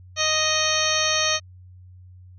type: harmonic tone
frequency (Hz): 622.3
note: D#5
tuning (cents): 0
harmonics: 1 / 2 / 3 / 4 / 5 / 6 / 7 / 9 / 10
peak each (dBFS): -28 / -28 / -28 / -28 / -28 / -28 / -28 / -28 / -28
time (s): 0.16-1.4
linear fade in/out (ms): 50
effects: added 91 Hz sine -43 dBFS peak until 2.38 s